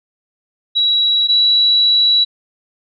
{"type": "tone pair in turn", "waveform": "sine", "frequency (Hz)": [3893, 3918], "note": ["B7", "B7"], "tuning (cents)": [-26, -15], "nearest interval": "unison", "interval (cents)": 11, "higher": "second", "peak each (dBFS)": [-11, -9], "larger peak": "second", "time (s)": [[0.75, 1.28], [1.28, 2.25]], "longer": "second", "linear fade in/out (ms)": 20, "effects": []}